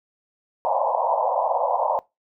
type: band-pass noise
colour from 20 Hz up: white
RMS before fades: -22 dBFS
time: 0.65-1.99 s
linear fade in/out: 0 ms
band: 520 to 1000 Hz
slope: 96 dB/octave
effects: noise-tail reverb RT60 0.2 s tail -21 dB re dry